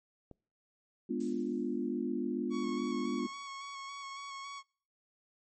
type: click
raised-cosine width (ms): 2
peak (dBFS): -36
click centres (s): 0.313
type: chord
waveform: sine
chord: G# diminished seventh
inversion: none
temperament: equal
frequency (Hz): 207.7 / 246.9 / 293.7 / 349.2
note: G#3 / B3 / D4 / F4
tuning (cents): 0 / 0 / 0 / 0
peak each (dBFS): -39 / -35 / -38 / -37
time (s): 1.09-3.27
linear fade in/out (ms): 10
type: noise with exponential decay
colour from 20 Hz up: violet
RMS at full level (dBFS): -44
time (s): 1.2-2.03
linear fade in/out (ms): 5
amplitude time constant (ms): 180
type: tone with vibrato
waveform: sawtooth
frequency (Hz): 1108.7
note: C#6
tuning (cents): 0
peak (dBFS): -38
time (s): 2.5-4.63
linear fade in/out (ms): 50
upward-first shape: square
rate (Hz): 3.6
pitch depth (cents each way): 17
effects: noise-tail reverb RT60 0.5 s tail -26 dB re dry + MP3 32 kbps